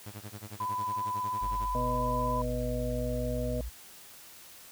sawtooth tone with tremolo, 104.3 Hz, G#2, 8 cents sharp, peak -35 dBFS, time 0.06-1.68 s, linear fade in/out 0 ms, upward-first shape sine, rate 11 Hz, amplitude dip 100%
sine tone with vibrato, 1001 Hz, B5, 23 cents sharp, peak -30 dBFS, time 0.6-2.42 s, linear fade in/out 5 ms, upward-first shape sine, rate 17 Hz, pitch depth 15 cents each way
sine exponential sweep, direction up, 46 to 58.3 Hz, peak -34 dBFS, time 1.41-3.7 s, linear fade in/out 20 ms
harmonic tone, 123.47 Hz, B2, in tune, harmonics 1 / 2 / 4 / 5, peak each -36 / -36 / -36 / -36 dBFS, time 1.75-3.61 s, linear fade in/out 0 ms
effects white hiss -51 dBFS RMS until 4.71 s

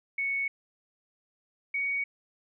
sine tone pair in turn, 2217 / 2241 Hz, C#7 / C#7, 0 / +18 cents, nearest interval unison, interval 18 cents, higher second, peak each -27 dBFS, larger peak neither, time 0.18-0.48 / 1.74-2.04 s, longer neither, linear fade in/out 5 ms, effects none

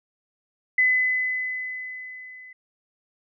sine tone with level ramp, 2015 Hz, B6, 34 cents sharp, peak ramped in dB -15 to -42 dBFS, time 0.78-2.53 s, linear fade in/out 5 ms, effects none

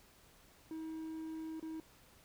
triangle tone with dropouts, 319 Hz, D#4, 43 cents sharp, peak -39 dBFS, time 0.71-1.8 s, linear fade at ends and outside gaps 1 ms, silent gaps 1.597-1.627 s, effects pink hiss -64 dBFS RMS until 2.24 s

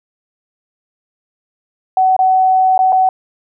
sine tone with dropouts, 752 Hz, F#5, 28 cents sharp, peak -8 dBFS, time 1.97-3.09 s, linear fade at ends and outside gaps 2 ms, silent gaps 2.165-2.19 / 2.778-2.79 / 2.923-2.927 s, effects none

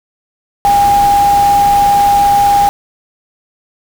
sine tone in noise, 809 Hz, G#5, 46 cents flat, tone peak -6 dBFS, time 0.65-2.69 s, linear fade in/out 0 ms, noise pink, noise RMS -22 dBFS, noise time 0.65-2.69 s, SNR +13 dB, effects none

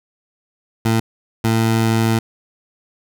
20% pulse tone bursts at uneven times, 112.7 Hz, A2, 42 cents sharp, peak -9 dBFS, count 2, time 0.85-1 / 1.44-2.19 s, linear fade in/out 5 ms, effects none

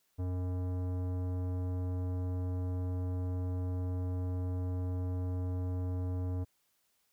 sine tone with tanh clipping, 90.9 Hz, F#2, 30 cents flat, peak -34 dBFS, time 0.18-6.45 s, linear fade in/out 20 ms, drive 16 dB, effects white hiss -75 dBFS RMS until 7.12 s

